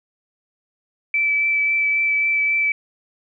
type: tone with vibrato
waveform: sine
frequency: 2315 Hz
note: D7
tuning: 25 cents flat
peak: -16 dBFS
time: 1.14-2.72 s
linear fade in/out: 2 ms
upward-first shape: triangle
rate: 3.7 Hz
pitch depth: 14 cents each way
effects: none